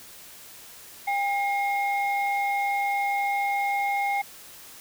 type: tone pair together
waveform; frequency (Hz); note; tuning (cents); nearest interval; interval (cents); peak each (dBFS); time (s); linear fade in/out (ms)
sine; 802 / 2144; G5 / C7; +39 / +42; octave + perfect fourth; 1703; -23 / -27; 1.07-4.22; 10
effects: tanh soft clip ceiling -18 dBFS + white hiss -46 dBFS RMS until 4.8 s